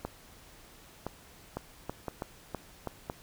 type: two click trains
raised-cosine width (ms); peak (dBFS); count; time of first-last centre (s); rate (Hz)
1; -20 / -20; 5 / 4; 1.57-2.873 / 0.05-3.099; 3.07 / 0.984
effects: pink hiss -55 dBFS RMS until 3.22 s